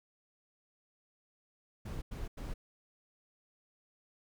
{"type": "noise bursts", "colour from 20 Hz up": "brown", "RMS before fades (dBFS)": -40, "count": 3, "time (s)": [1.85, 2.54], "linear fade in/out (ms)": 10, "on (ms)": 170, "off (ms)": 90, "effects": []}